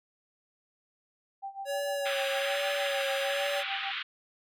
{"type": "tone with tremolo", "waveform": "sine", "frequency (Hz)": 785, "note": "G5", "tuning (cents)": 2, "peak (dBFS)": -34, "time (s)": [1.42, 3.92], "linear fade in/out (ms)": 20, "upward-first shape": "sine", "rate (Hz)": 6.6, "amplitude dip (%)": 85}
{"type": "tone with vibrato", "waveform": "square", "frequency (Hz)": 559, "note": "C#5", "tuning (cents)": 14, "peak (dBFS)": -31, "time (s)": [1.65, 3.64], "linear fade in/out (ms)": 50, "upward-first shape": "sine", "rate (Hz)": 1.2, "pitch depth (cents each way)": 33}
{"type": "band-pass noise", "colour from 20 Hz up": "white", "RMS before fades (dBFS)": -35, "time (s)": [2.05, 4.03], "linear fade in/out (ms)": 10, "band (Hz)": [1200, 3600], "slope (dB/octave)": 48}
{"effects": []}